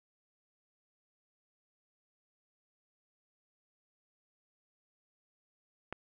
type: click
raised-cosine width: 0.5 ms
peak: -23 dBFS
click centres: 5.926 s
effects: none